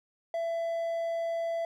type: tone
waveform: triangle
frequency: 668 Hz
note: E5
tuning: 23 cents sharp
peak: -27 dBFS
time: 0.34-1.65 s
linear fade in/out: 2 ms
effects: none